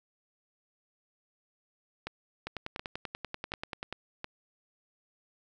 two click trains, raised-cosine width 0.3 ms, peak -20 / -20 dBFS, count 4 / 16, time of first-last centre 2.07-4.244 / 2.47-3.926 s, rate 1.38 / 10.3 Hz, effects none

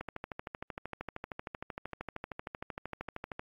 click train, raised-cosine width 0.5 ms, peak -23 dBFS, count 45, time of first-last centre 0.01-3.395 s, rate 13 Hz, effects AAC 48 kbps

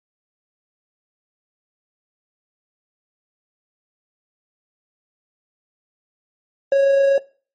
triangle tone with amplitude modulation, 551 Hz, C#5, 11 cents flat, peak -9 dBFS, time 6.72-7.18 s, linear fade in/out 2 ms, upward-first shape sine, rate 28.3 Hz, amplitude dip 25%, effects noise-tail reverb RT60 0.4 s tail -21 dB re dry + MP3 32 kbps

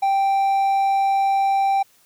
triangle tone, 784 Hz, G5, in tune, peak -14 dBFS, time 0.02-1.83 s, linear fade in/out 10 ms, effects white hiss -57 dBFS RMS until 2.05 s

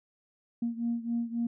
sine beating tone pair, 233.2 / 236.9 Hz, A#3 / A#3, +1 / +28 cents, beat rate 3.7 Hz, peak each -30 / -33 dBFS, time 0.62-1.47 s, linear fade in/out 5 ms, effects tanh soft clip ceiling -22 dBFS

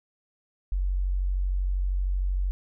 sine tone, 46.45 Hz, F#1, 7 cents sharp, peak -23 dBFS, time 0.72-2.51 s, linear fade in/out 0 ms, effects none

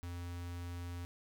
square tone with notch filter, 87.31 Hz, F2, in tune, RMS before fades -43 dBFS, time 0.03-1.05 s, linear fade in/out 0 ms, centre 540 Hz, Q 1.8, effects none

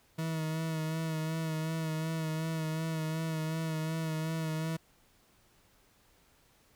40% pulse tone with vibrato, 159.6 Hz, D#3, 44 cents sharp, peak -31 dBFS, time 0.18-4.77 s, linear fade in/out 10 ms, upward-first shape sine, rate 2.7 Hz, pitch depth 29 cents each way, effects pink hiss -66 dBFS RMS until 6.75 s

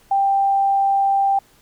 sine tone, 788 Hz, G5, 9 cents sharp, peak -14 dBFS, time 0.11-1.39 s, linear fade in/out 5 ms, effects pink hiss -54 dBFS RMS until 1.61 s

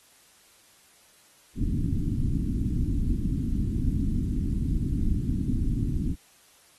pink low-pass noise, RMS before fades -26 dBFS, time 1.55-6.16 s, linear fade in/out 50 ms, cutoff 300 Hz, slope 48 dB/octave, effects white hiss -58 dBFS RMS until 6.78 s + AAC 32 kbps

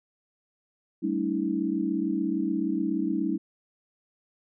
sine tone cluster, 194.3 / 221.1 / 284 / 320.9 Hz, G3 / A3 / C#4 / E4, -15 / +9 / +42 / -46 cents, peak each -31 / -33 / -30 / -28 dBFS, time 1.02-3.38 s, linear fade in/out 20 ms, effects none

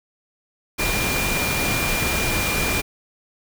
sine tone in noise, 2400 Hz, D7, 37 cents sharp, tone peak -25 dBFS, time 0.78-2.82 s, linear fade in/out 20 ms, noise pink, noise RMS -23 dBFS, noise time 0.78-2.82 s, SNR -5 dB, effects none

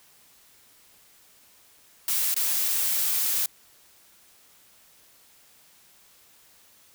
blue noise with dropouts, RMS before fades -25 dBFS, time 2.08-3.46 s, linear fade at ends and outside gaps 2 ms, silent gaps 2.343-2.363 s, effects white hiss -57 dBFS RMS until 6.94 s

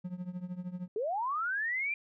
triangle tone with tremolo, 180 Hz, F#3, 47 cents flat, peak -31 dBFS, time 0.04-0.88 s, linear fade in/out 10 ms, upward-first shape triangle, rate 13 Hz, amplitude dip 90%
sine linear sweep, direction up, 398.9 to 2401 Hz, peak -30 dBFS, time 0.96-1.94 s, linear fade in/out 2 ms
effects none

